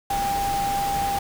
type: tone in noise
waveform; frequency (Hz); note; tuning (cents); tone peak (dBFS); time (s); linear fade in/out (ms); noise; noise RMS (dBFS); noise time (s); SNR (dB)
sine; 797; G5; +28; -22; 0.1-1.19; 5; pink; -31; 0.1-1.19; +6
effects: none